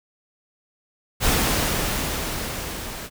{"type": "noise with level ramp", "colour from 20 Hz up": "pink", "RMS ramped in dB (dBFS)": [-19, -34], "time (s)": [1.2, 3.1], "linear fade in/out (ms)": 50, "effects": []}